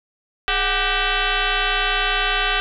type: tone with frequency modulation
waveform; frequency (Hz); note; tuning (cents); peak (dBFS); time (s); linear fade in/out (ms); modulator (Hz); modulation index
sine; 740; F#5; 0; -17; 0.48-2.6; 0; 385; 7.1
effects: none